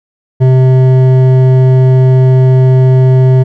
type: tone with hard clipping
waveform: sine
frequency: 129.6 Hz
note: C3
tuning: 16 cents flat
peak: -5 dBFS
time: 0.4-3.44 s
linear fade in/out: 20 ms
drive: 10 dB
effects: none